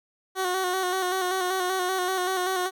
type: tone with vibrato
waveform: 15% pulse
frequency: 370 Hz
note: F#4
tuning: in tune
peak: -18 dBFS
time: 0.35-2.71 s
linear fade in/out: 50 ms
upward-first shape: square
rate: 5.2 Hz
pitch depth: 38 cents each way
effects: none